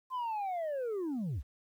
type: linear sweep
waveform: sine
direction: down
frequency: 1046.5 to 49.5 Hz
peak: -30 dBFS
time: 0.1-1.43 s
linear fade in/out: 50 ms
effects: tanh soft clip ceiling -32 dBFS + 11-bit